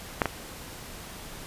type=clicks; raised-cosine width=0.5 ms; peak=-6 / -10 dBFS; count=2; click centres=0.218 / 0.257 s; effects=pink hiss -42 dBFS RMS until 1.46 s + resampled to 32000 Hz